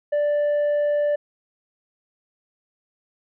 sine tone with tanh clipping, 587.3 Hz, D5, in tune, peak -19 dBFS, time 0.12-1.16 s, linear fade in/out 10 ms, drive 3 dB, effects none

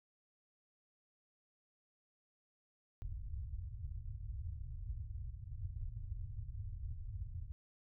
white low-pass noise, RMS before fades -44 dBFS, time 3.02-7.52 s, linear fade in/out 0 ms, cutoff 110 Hz, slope 48 dB/octave, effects none

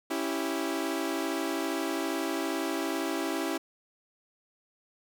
sawtooth chord, C# diminished, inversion none, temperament equal, 277.2 / 329.6 / 392 Hz, C#4 / E4 / G4, 0 / 0 / 0 cents, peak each -30 / -28 / -32 dBFS, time 0.1-3.58 s, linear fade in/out 10 ms, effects none

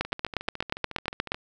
two click trains, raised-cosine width 0.3 ms, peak -20 / -9 dBFS, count 19 / 12, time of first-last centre 0.05-1.345 / 0.01-1.32 s, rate 13.9 / 8.4 Hz, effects none

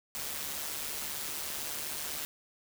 white noise with amplitude modulation, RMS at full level -35 dBFS, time 0.15-2.25 s, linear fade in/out 0 ms, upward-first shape sine, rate 148 Hz, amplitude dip 55%, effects none

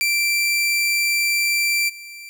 sawtooth tone with level steps, 2349 Hz, D7, in tune, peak -14 / -32 dBFS, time 0.01-2.29 s, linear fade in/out 0 ms, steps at 1.88 s, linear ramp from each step 20 ms, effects none

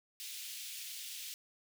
pink high-pass noise, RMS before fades -45 dBFS, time 0.2-1.34 s, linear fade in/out 0 ms, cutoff 2700 Hz, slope 24 dB/octave, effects none

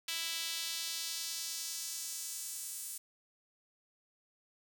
sawtooth tone with high-pass filter sweep, 329.6 Hz, E4, in tune, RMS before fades -40 dBFS, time 0.08-2.98 s, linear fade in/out 5 ms, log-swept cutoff 3100 to 9000 Hz, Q 1.4, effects none

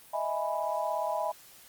sine chord, E major seventh, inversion third, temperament equal, 622.3 / 659.3 / 830.6 / 987.8 Hz, D#5 / E5 / G#5 / B5, 0 / 0 / 0 / 0 cents, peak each -34 dBFS, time 0.13-1.32 s, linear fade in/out 10 ms, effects white hiss -54 dBFS RMS until 1.68 s + Opus 24 kbps

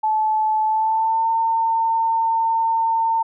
sine tone with pitch glide, 867 to 905.4 Hz, A5 to A5, -26 to +49 cents, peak -16 dBFS, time 0.03-3.23 s, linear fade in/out 10 ms, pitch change +75 cents, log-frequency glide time 0.64-1.27 s, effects none

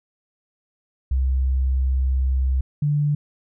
sine tone pair in turn, 65.41 / 146.84 Hz, C2 / D3, 0 / 0 cents, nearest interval octave + major second, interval 1400 cents, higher second, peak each -17 / -17 dBFS, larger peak neither, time 1.11-2.61 / 2.82-3.15 s, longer first, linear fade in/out 5 ms, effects none

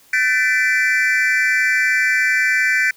triangle tone cluster, 1525 / 1766 / 1999 / 2336 Hz, G6 / A6 / B6 / D7, -48 / +6 / +20 / -10 cents, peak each -18 dBFS, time 0.13-2.91 s, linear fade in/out 5 ms, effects white hiss -51 dBFS RMS until 2.96 s

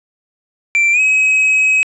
triangle tone with pitch glide, 2349 to 2547 Hz, D7 to D#7, 0 to +40 cents, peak -8 dBFS, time 0.75-1.83 s, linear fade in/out 0 ms, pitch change +140 cents, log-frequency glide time 0.92-1 s, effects resampled to 22050 Hz

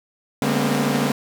sawtooth tone cluster, 144.2 / 202.8 / 229.2 / 242.2 / 262.6 Hz, D3 / G#3 / A#3 / B3 / C4, -31 / -41 / -29 / -34 / +6 cents, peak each -21 dBFS, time 0.42-1.12 s, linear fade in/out 2 ms, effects none

